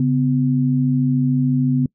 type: tone pair together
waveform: sine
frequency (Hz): 139.3 / 253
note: C#3 / B3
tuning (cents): +9 / +42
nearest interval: minor seventh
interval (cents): 1033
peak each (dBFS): -17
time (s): 0-1.86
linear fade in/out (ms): 2
effects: noise-tail reverb RT60 0.1 s tail -25 dB re dry